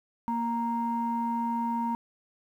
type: tone pair together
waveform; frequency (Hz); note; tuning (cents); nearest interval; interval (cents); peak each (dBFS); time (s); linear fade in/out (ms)
sine; 233.6 / 932.3; A#3 / A#5; +4 / 0; 2 octaves; 2396; -29 / -28; 0.28-1.95; 0
effects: tanh soft clip ceiling -20 dBFS + 10-bit